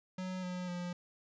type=tone with pitch steps; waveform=square; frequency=185 / 180.88 / 176.85 Hz; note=F#3 / F#3 / F3; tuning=0 / -39 / +22 cents; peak=-38 dBFS; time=0.18-0.93 s; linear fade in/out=5 ms; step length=250 ms; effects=resampled to 16000 Hz